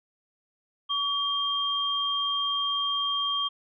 sine tone pair together, 1134 / 3198 Hz, C#6 / G7, +39 / +34 cents, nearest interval octave + tritone, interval 1795 cents, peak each -30 / -26 dBFS, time 0.89-3.49 s, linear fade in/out 20 ms, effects none

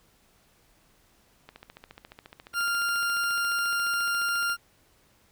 click train, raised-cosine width 0.3 ms, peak -28 dBFS, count 44, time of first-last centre 1.49-4.497 s, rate 14.3 Hz
40% pulse tone, 1396.9 Hz, F6, in tune, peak -24 dBFS, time 2.53-4.57 s, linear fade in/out 50 ms
effects pink hiss -63 dBFS RMS until 5.31 s

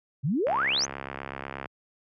sine exponential sweep, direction up, 120.2 to 6670 Hz, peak -23 dBFS, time 0.23-0.86 s, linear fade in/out 20 ms
click train, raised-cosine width 0.5 ms, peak -19 dBFS, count 82, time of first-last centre 0.47-1.658 s, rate 68.2 Hz
effects high-pass 80 Hz 12 dB/octave

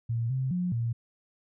sine tone with pitch steps, 116 / 131.1 / 179.1 / 116.7 Hz, A#2 / C3 / F3 / A#2, -8 / +4 / +44 / +2 cents, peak -26 dBFS, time 0.09-0.93 s, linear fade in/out 10 ms, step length 210 ms, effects none

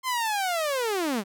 sawtooth linear sweep, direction down, 1055 to 183.4 Hz, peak -21 dBFS, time 0.03-1.24 s, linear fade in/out 50 ms, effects none

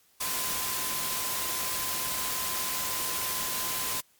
sine tone in noise, 1029 Hz, C6, 29 cents flat, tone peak -39 dBFS, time 0.2-4.01 s, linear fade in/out 10 ms, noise white, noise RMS -31 dBFS, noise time 0.2-4.01 s, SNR -11 dB, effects white hiss -64 dBFS RMS until 4.19 s + MP3 96 kbps

